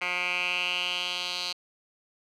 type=tone with band-pass filter sweep; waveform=10% pulse; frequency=178.8 Hz; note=F3; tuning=41 cents sharp; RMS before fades=-30 dBFS; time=0.01-1.53 s; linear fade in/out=10 ms; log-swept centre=2100 to 4000 Hz; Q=4.4; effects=none